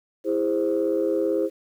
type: chord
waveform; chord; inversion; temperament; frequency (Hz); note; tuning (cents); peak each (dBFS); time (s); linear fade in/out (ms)
sine; E augmented; none; equal with one note detuned; 329.6 / 407.5 / 523.3; E4 / G#4 / B#4; 0 / -33 / 0; -24; 0.24-1.5; 50
effects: tanh soft clip ceiling -13 dBFS + 9-bit